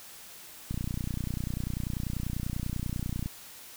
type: click train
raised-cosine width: 5 ms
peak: -20 dBFS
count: 78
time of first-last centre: 0.71-3.26 s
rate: 30.2 Hz
effects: white hiss -48 dBFS RMS until 3.76 s